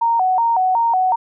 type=tone with vibrato; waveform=sine; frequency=830.6 Hz; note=G#5; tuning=in tune; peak=-13 dBFS; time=0.01-1.16 s; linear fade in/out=10 ms; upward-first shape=square; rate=2.7 Hz; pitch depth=190 cents each way; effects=none